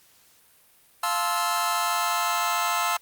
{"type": "chord", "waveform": "sawtooth", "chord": "F major seventh", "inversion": "none", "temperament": "just", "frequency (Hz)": [698.5, 873.1, 1047.7, 1309.6], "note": ["F5", "A5", "C6", "E6"], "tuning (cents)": [0, -14, 2, -12], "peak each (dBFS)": [-26, -26, -24, -23], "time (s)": [1.03, 2.97], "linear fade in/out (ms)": 5, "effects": ["white hiss -58 dBFS RMS until 3.01 s", "Opus 48 kbps"]}